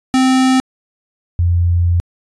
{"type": "tone pair in turn", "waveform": ["square", "sine"], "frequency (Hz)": [260, 86.76], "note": ["C4", "F2"], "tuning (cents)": [-11, -11], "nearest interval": "octave + perfect fifth", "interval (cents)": 1900, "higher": "first", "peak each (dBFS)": -10, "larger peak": "neither", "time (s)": [[0.14, 0.6], [1.39, 2]], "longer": "second", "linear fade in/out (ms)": 0, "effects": ["resampled to 22050 Hz"]}